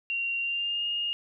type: tone with pitch glide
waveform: sine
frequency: 2759 to 2841 Hz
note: F7 to F7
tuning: -22 to +29 cents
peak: -27 dBFS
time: 0.1-1.13 s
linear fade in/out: 0 ms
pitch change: +51 cents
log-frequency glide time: 0.4-0.85 s
effects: none